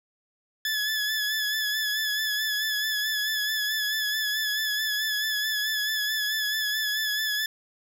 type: tone with vibrato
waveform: 20% pulse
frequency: 1718 Hz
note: A6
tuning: 42 cents flat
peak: -20 dBFS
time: 0.65-7.46 s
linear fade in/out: 2 ms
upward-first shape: sine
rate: 4.6 Hz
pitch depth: 38 cents each way
effects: none